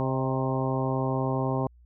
harmonic tone with a mistuned harmonic, 132.1 Hz, C3, 17 cents sharp, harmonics 1 / 2 / 3 / 4 / 5 / 6 / 7 / 8, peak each -28 / -31 / -33 / -34 / -35 / -36 / -36 / -37 dBFS, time 0-1.67 s, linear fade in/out 0 ms, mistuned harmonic 5, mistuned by -44 cents, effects added 60 Hz sine -52 dBFS peak until 1.85 s

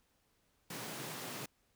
pink high-pass noise, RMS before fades -44 dBFS, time 0.7-1.46 s, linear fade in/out 5 ms, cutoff 110 Hz, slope 96 dB/octave, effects pink hiss -75 dBFS RMS until 1.75 s

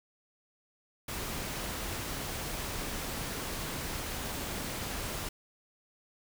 pink noise, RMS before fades -37 dBFS, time 1.08-5.29 s, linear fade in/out 5 ms, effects none

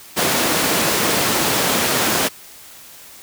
pink high-pass noise, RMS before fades -18 dBFS, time 0.16-2.29 s, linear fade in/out 20 ms, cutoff 200 Hz, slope 12 dB/octave, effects white hiss -41 dBFS RMS until 3.22 s

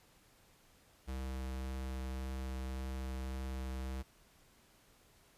square tone with vibrato, 65.3 Hz, C2, 3 cents flat, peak -39 dBFS, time 1.07-4.03 s, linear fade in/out 20 ms, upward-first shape triangle, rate 1.8 Hz, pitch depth 9 cents each way, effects pink hiss -66 dBFS RMS until 5.37 s + resampled to 32000 Hz

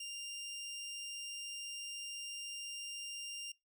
20% pulse tone, 2794 Hz, F7, in tune, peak -38 dBFS, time 0-3.52 s, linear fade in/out 5 ms, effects noise-tail reverb RT60 0.2 s tail -23 dB re dry

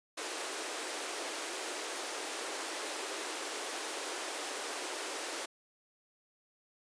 pink high-pass noise, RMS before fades -39 dBFS, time 0.17-5.46 s, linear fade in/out 10 ms, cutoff 310 Hz, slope 48 dB/octave, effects resampled to 22050 Hz

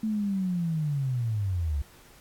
sine linear sweep, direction down, 221.8 to 67.3 Hz, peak -25 dBFS, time 0.03-1.82 s, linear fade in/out 5 ms, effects pink hiss -55 dBFS RMS until 2.2 s + AAC 64 kbps

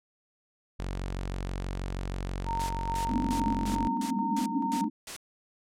sawtooth tone, 46.25 Hz, F#1, in tune, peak -28 dBFS, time 0.79-3.88 s, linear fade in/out 10 ms
sine tone with tremolo, 918 Hz, A#5, 27 cents flat, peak -29 dBFS, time 2.45-4.89 s, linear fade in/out 50 ms, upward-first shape square, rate 2.3 Hz, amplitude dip 40%
white noise bursts, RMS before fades -38 dBFS, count 8, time 2.6-5.164 s, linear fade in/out 0 ms, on 93 ms, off 260 ms
white band-pass noise, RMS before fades -31 dBFS, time 3.08-4.9 s, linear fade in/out 20 ms, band 190 to 300 Hz, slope 96 dB/octave
effects low-pass 9000 Hz 12 dB/octave

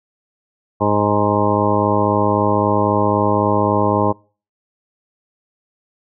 harmonic tone with a mistuned harmonic, 103.8 Hz, G#2, in tune, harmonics 1 / 2 / 3 / 4 / 5 / 6 / 8 / 9 / 10, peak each -22 / -22 / -22 / -22 / -22 / -22 / -22 / -22 / -22 dBFS, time 0.8-4.13 s, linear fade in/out 20 ms, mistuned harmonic 10, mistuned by +17 cents, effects noise-tail reverb RT60 0.4 s tail -26 dB re dry

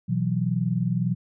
sine chord, B suspended fourth, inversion none, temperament equal, 123.47 / 164.81 / 185 Hz, B2 / E3 / F#3, 0 / 0 / 0 cents, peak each -26 dBFS, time 0.08-1.15 s, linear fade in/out 20 ms, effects none

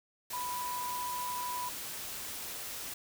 sine tone in noise, 987.8 Hz, B5, in tune, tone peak -35 dBFS, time 0.33-1.69 s, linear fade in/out 5 ms, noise white, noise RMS -41 dBFS, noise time 0.3-2.94 s, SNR +3 dB, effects none

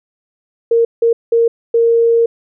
sine tone bursts at uneven times, 463.2 Hz, A#4, 11 cents flat, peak -8 dBFS, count 4, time 0.71-0.85 / 1.02-1.13 / 1.32-1.48 / 1.74-2.26 s, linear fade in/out 5 ms, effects none

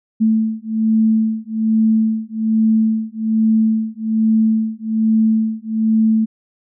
sine beating tone pair, 220 / 221.2 Hz, A3 / A3, 0 / +9 cents, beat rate 1.2 Hz, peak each -16 dBFS, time 0.2-6.26 s, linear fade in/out 20 ms, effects none

